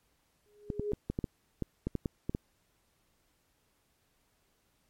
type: tone with exponential growth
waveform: sine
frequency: 415.3 Hz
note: G#4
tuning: in tune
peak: -28 dBFS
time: 0.46-0.92 s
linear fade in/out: 0 ms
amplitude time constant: 100 ms
type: clicks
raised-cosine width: 3 ms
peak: -19 dBFS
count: 12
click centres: 0.702 / 0.796 / 0.934 / 1.1 / 1.189 / 1.242 / 1.623 / 1.87 / 1.953 / 2.058 / 2.295 / 2.349 s
effects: pink hiss -73 dBFS RMS until 4.89 s + MP3 64 kbps